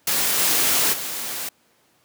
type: noise with level steps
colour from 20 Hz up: white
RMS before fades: -21 / -19 / -29 dBFS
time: 0.07-1.49 s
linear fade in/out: 5 ms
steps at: 0.38 / 0.92 s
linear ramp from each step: 20 ms
effects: pink hiss -61 dBFS RMS until 2.04 s + high-pass 150 Hz 12 dB/octave